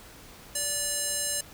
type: tone with band-pass filter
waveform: square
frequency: 580 Hz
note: D5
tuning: 22 cents flat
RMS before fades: -30 dBFS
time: 0.55-1.41 s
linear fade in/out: 5 ms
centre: 8700 Hz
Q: 2.1
effects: pink hiss -49 dBFS RMS until 1.53 s